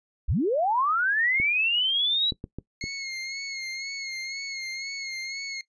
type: linear sweep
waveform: sine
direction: up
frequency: 30.87 to 3944 Hz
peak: -21 dBFS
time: 0.28-2.31 s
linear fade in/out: 10 ms
type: clicks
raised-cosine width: 3 ms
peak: -21 dBFS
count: 5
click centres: 1.4 / 2.322 / 2.441 / 2.586 / 2.84 s
type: tone with vibrato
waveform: 25% pulse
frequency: 2157 Hz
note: C#7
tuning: 48 cents flat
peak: -28 dBFS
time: 2.81-5.61 s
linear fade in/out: 2 ms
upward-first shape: sine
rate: 2 Hz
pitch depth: 44 cents each way
effects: noise-tail reverb RT60 0.1 s tail -19 dB re dry + resampled to 22050 Hz